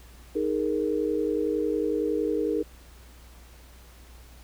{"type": "chord", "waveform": "sine", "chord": "D# suspended fourth", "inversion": "none", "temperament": "equal", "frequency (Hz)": [311.1, 415.3, 466.2], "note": ["D#4", "G#4", "A#4"], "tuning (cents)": [0, 0, 0], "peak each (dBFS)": -28, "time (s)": [0.35, 2.63], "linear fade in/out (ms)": 10, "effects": ["added 60 Hz sine -48 dBFS peak until 4.43 s", "pink hiss -54 dBFS RMS until 4.43 s"]}